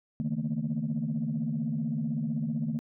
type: tone cluster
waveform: sine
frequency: 141.9 / 157.2 / 222.8 / 238.4 Hz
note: C#3 / D#3 / A3 / A#3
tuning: +41 / +18 / +22 / +39 cents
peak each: -36 / -32 / -31 / -34 dBFS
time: 0.2-2.79 s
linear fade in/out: 0 ms
effects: tanh soft clip ceiling -21 dBFS